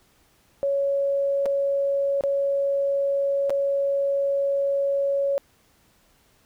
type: tone with dropouts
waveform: sine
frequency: 557 Hz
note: C#5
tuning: 8 cents sharp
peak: -20 dBFS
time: 0.63-5.38 s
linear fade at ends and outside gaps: 0 ms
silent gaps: 1.457-1.461 / 2.209-2.237 / 3.496-3.504 s
effects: pink hiss -61 dBFS RMS until 6.45 s